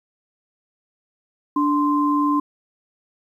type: tone pair together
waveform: sine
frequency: 292.7 / 1042 Hz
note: D4 / C6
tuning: -6 / -7 cents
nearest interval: octave + minor seventh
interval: 2199 cents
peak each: -18 / -20 dBFS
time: 1.56-2.4 s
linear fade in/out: 5 ms
effects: 9-bit